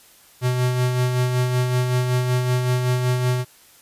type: tone with tremolo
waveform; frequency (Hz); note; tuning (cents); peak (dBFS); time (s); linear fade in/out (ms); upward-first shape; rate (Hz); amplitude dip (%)
square; 125.4; B2; +27; -17; 0.41-3.45; 50; sine; 5.3; 40
effects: white hiss -51 dBFS RMS until 3.81 s + resampled to 32000 Hz